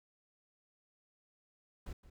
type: noise with echo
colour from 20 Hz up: brown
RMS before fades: -43 dBFS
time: 1.86-1.93 s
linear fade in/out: 5 ms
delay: 170 ms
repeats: 1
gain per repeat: -15 dB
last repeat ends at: 2.1 s
effects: none